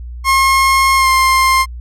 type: tone with pitch glide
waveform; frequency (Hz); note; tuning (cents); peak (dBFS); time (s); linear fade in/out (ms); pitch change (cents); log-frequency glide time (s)
30% pulse; 1075 to 1055.3; C6 to C6; +47 to +14; -6; 0.24-1.66; 50; -33; 0.96-1.08
effects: added 60 Hz sine -25 dBFS peak until 1.8 s + low-pass 12000 Hz 12 dB/octave